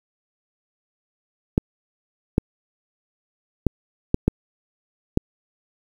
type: clicks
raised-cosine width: 3 ms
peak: -3 dBFS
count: 6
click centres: 1.579 / 2.381 / 3.667 / 4.144 / 4.28 / 5.174 s
effects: 7-bit